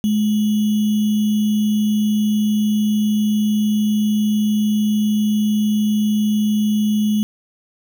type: tone with sample-and-hold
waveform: sine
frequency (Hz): 211.5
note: G#3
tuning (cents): +32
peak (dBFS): -14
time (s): 0.04-7.23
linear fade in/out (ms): 0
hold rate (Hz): 3150
effects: none